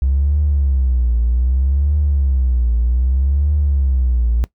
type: tone with vibrato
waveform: triangle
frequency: 65.41 Hz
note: C2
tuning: in tune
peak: -9 dBFS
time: 0.02-4.44 s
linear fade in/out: 0 ms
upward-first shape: triangle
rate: 0.64 Hz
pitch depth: 230 cents each way
effects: noise-tail reverb RT60 0.1 s tail -21 dB re dry + tanh soft clip ceiling -9 dBFS